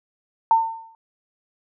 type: tone with exponential decay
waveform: sine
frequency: 903 Hz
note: A5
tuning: 45 cents sharp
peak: -10 dBFS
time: 0.51-0.95 s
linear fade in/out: 1 ms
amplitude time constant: 95 ms
effects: none